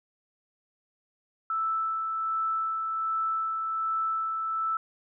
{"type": "tone with tremolo", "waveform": "sine", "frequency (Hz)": 1318.5, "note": "E6", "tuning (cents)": 0, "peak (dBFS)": -25, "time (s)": [1.5, 4.77], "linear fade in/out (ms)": 2, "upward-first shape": "sine", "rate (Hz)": 1.3, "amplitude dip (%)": 30, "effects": []}